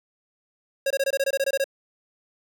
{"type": "tone bursts", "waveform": "square", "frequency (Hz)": 546, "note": "C#5", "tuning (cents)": -26, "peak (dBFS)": -21, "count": 12, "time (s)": [0.86, 1.642], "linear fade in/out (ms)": 5, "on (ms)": 45, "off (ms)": 22, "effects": []}